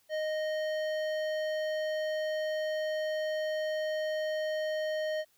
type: tone with hard clipping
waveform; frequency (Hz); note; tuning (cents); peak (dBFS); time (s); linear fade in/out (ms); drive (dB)
sine; 620; D#5; -6; -32; 0.09-5.25; 50; 13
effects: white hiss -69 dBFS RMS until 5.37 s